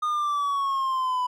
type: exponential sweep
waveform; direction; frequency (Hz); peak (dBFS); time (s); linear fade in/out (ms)
triangle; down; 1230 to 990; -21; 0.02-1.27; 10
effects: none